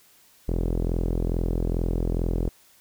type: tone with low-pass filter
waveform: sawtooth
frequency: 42.33 Hz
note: E1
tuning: 47 cents sharp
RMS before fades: -25 dBFS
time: 0.48-2.49 s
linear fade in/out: 0 ms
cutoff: 430 Hz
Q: 1.8
effects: white hiss -57 dBFS RMS until 2.8 s